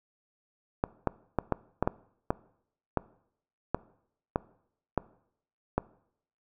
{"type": "clicks", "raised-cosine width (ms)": 1, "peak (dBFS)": -11, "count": 12, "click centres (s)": [0.839, 1.073, 1.387, 1.523, 1.826, 1.875, 2.305, 2.973, 3.746, 4.359, 4.977, 5.78], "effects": ["noise-tail reverb RT60 0.7 s tail -21 dB re dry"]}